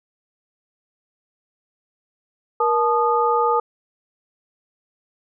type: tone cluster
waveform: sine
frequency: 473.3 / 868 / 1229 Hz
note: A#4 / A5 / D#6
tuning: +26 / -24 / -22 cents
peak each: -20 dBFS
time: 2.6-3.6 s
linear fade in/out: 5 ms
effects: none